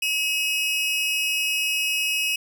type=tone pair together; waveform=40% pulse; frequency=2555 / 2883 Hz; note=D#7 / F#7; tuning=+45 / -46 cents; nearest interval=major second; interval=209 cents; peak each=-22 / -26 dBFS; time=0.02-2.36 s; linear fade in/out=5 ms; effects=none